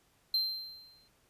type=tone with exponential decay; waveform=triangle; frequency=4133 Hz; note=C8; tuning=22 cents flat; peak=-24 dBFS; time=0.34-1.08 s; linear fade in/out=2 ms; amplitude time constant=160 ms; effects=pink hiss -69 dBFS RMS until 1.29 s + resampled to 32000 Hz